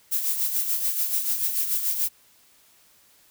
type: noise with tremolo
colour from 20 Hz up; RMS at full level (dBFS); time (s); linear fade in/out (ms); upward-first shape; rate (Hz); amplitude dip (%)
violet; -23; 0.11-2.09; 20; sine; 6.9; 55
effects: white hiss -58 dBFS RMS until 3.3 s